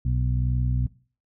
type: harmonic tone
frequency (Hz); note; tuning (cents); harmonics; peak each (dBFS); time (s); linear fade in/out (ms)
62; B1; +7; 1 / 2 / 3 / 4; -24 / -24 / -37 / -37; 0.05-0.87; 5
effects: noise-tail reverb RT60 0.4 s tail -19 dB re dry